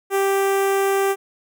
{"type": "tone with notch filter", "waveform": "sawtooth", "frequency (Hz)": 392, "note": "G4", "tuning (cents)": 0, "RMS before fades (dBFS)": -19, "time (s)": [0.1, 1.16], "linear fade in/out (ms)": 50, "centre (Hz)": 4300, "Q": 0.92, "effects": []}